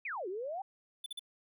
sine exponential two-way sweep, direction down then up, 2608 to 349.2 to 810 Hz, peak -36 dBFS, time 0.05-0.62 s, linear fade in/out 5 ms, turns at 0.28 s
square tone bursts, 3500 Hz, A7, 10 cents flat, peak -39 dBFS, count 3, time 1.04-1.194 s, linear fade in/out 5 ms, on 22 ms, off 44 ms
effects none

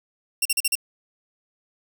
10% pulse tone bursts, 2743 Hz, F7, 32 cents flat, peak -10 dBFS, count 5, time 0.42-0.754 s, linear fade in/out 5 ms, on 34 ms, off 41 ms, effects none

